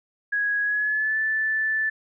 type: tone with pitch glide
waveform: sine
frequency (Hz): 1661.2 to 1754.9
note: G#6 to A6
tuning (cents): 0 to -5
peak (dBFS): -21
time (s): 0.32-1.9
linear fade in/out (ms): 10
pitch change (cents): +95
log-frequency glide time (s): 0.62-1.18
effects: none